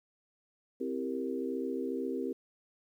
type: chord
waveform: sine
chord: C dominant seventh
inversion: none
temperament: equal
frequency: 261.6 / 329.6 / 392 / 466.2 Hz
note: C4 / E4 / G4 / Bb4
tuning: 0 / 0 / 0 / 0 cents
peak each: -36 / -40 / -37 / -39 dBFS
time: 0.8-2.33 s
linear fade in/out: 10 ms
effects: 11-bit